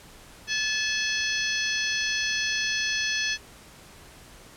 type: harmonic tone with a mistuned harmonic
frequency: 865 Hz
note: A5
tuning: 30 cents flat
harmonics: 2 / 3 / 4 / 5 / 6 / 7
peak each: -29 / -31 / -32 / -33 / -34 / -34 dBFS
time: 0.47-3.38 s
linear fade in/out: 50 ms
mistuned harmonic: 4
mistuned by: -53 cents
effects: pink hiss -49 dBFS RMS until 4.56 s + low-pass 12000 Hz 12 dB/octave